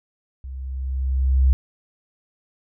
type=tone with level ramp; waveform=sine; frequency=65.7 Hz; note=C2; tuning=8 cents sharp; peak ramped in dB=-31 to -11 dBFS; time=0.44-1.53 s; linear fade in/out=0 ms; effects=none